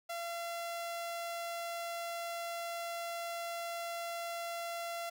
sawtooth tone, 682 Hz, F5, 41 cents flat, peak -34 dBFS, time 0.09-5.1 s, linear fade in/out 10 ms, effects none

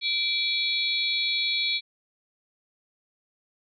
sine tone cluster, 2336 / 3420 / 3873 / 4288 Hz, D7 / A7 / B7 / C8, -10 / -50 / -35 / +42 cents, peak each -29 dBFS, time 0.01-1.81 s, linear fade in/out 50 ms, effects none

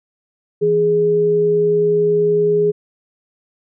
sine tone pair together, 164.81 / 416.2 Hz, E3 / G#4, 0 / +4 cents, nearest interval octave + major third, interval 1604 cents, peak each -23 / -12 dBFS, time 0.61-2.72 s, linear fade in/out 20 ms, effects none

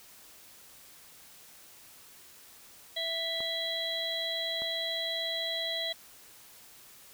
harmonic tone, 659.3 Hz, E5, in tune, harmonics 1 / 3 / 5 / 6, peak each -38 / -39 / -35 / -35 dBFS, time 2.96-5.93 s, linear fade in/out 10 ms
clicks, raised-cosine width 1 ms, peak -30 dBFS, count 2, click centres 3.405 / 4.62 s
effects white hiss -54 dBFS RMS until 7.13 s

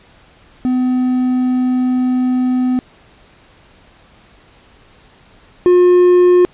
triangle tone pair in turn, 253 / 357.8 Hz, B3 / F4, +42 / +42 cents, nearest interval tritone, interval 600 cents, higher second, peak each -10 / -4 dBFS, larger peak second, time 0.65-2.79 / 5.66-6.45 s, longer first, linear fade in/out 0 ms, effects pink hiss -47 dBFS RMS until 6.53 s + resampled to 8000 Hz

